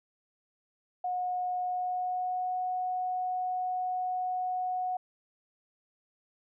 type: tone with pitch glide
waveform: sine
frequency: 726 to 734.4 Hz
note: F#5 to F#5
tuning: -33 to -13 cents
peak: -29 dBFS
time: 1.04-4.97 s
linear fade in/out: 5 ms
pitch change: +20 cents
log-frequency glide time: 1.61-2.56 s
effects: none